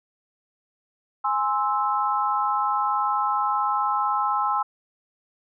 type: chord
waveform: sine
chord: Ab augmented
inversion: none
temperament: equal with one note detuned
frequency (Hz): 830.6 / 1046.5 / 1310.9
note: Ab5 / C6 / E6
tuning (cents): 0 / 0 / -10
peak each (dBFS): -25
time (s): 1.24-4.63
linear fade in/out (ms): 10
effects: none